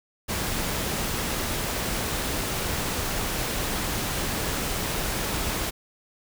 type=noise; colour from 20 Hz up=pink; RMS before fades=-28 dBFS; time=0.28-5.71 s; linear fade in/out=20 ms; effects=none